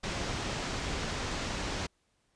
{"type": "low-pass noise", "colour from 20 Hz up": "pink", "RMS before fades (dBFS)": -35, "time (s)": [0.03, 1.87], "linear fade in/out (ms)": 10, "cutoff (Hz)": 6800, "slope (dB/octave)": 24, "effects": ["pink hiss -74 dBFS RMS until 2.35 s", "resampled to 22050 Hz"]}